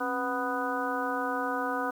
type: harmonic tone with a mistuned harmonic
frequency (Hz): 247.9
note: B3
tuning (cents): +7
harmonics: 1 / 2 / 3 / 4 / 5 / 6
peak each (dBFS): -35 / -35 / -35 / -35 / -35 / -35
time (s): 0-1.91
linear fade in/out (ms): 10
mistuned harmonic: 1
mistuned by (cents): +150
effects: 9-bit